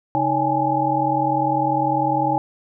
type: tone cluster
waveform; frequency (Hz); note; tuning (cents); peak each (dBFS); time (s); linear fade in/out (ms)
sine; 136.3 / 312.9 / 564 / 814 / 854; C#3 / D#4 / C#5 / G#5 / G#5; -29 / +10 / +30 / -35 / +48; -27 / -24 / -27 / -21 / -22; 0.15-2.38; 0
effects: none